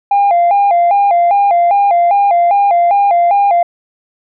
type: tone with vibrato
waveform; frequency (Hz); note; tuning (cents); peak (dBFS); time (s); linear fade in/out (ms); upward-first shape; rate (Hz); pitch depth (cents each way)
sine; 747; F#5; +16; -5; 0.11-3.63; 5; square; 2.5; 130
effects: tanh soft clip ceiling -5 dBFS